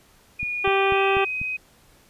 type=tone with pitch glide; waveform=sine; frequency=2444 to 2517 Hz; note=D#7 to D#7; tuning=-32 to +19 cents; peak=-25 dBFS; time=0.39-1.57 s; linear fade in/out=10 ms; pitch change=+51 cents; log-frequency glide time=0.88-1.01 s
type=click train; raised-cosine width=5 ms; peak=-22 dBFS; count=5; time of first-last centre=0.43-1.415 s; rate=4.06 Hz
type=harmonic tone; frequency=390.5 Hz; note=G4; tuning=7 cents flat; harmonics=1 / 2 / 3 / 4 / 5 / 6 / 7 / 8 / 9; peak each=-21 / -24 / -26 / -31 / -33 / -37 / -33 / -34 / -41 dBFS; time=0.64-1.25 s; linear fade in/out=10 ms
effects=pink hiss -56 dBFS RMS until 2.09 s + resampled to 32000 Hz